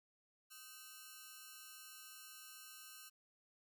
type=ring-modulated tone; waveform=5% pulse; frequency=1396.9 Hz; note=F6; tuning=in tune; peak=-39 dBFS; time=0.5-3.1 s; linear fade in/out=20 ms; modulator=142 Hz; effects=none